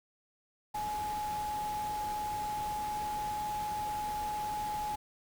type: tone in noise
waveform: sine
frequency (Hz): 842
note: G#5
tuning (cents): +24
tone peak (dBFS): -33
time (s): 0.74-4.96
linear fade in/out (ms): 10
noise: pink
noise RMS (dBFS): -45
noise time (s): 0.74-4.96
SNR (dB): +9
effects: none